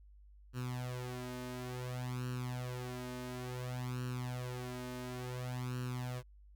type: tone with flanger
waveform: sawtooth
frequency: 125.1 Hz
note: B2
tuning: 23 cents sharp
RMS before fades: -41 dBFS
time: 0.53-6.23 s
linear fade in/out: 50 ms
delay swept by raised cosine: 0.7 to 3.3 ms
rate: 0.57 Hz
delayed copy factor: +0.8
effects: added 50 Hz sine -56 dBFS peak until 6.55 s